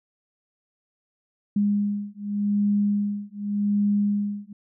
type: beating tone pair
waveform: sine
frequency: 204.2 / 205.06 Hz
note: G#3 / G#3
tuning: -29 / -22 cents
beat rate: 0.86 Hz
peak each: -24 dBFS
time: 1.56-4.53 s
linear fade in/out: 5 ms
effects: none